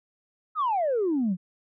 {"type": "exponential sweep", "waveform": "sine", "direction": "down", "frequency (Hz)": [1318.5, 170], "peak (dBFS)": -21, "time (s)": [0.55, 1.37], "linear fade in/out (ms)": 50, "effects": ["tanh soft clip ceiling -19 dBFS"]}